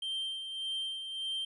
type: tone with tremolo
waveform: triangle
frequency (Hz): 3145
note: G7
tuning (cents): +5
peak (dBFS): -31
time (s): 0.02-1.45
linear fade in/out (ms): 5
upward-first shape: sine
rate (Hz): 1.7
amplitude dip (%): 50
effects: resampled to 24000 Hz